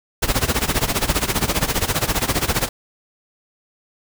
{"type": "noise with tremolo", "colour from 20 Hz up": "pink", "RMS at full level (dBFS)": -17, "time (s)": [0.22, 2.69], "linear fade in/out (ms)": 10, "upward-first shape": "sine", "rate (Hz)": 15, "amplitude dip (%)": 85, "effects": []}